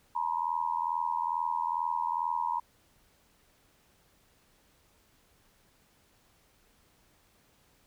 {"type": "tone with amplitude modulation", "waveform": "sine", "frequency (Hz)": 957, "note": "A#5", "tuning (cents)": 45, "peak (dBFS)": -24, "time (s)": [0.15, 2.6], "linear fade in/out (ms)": 10, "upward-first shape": "sine", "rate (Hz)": 82.3, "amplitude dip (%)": 95, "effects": ["pink hiss -66 dBFS RMS until 7.86 s"]}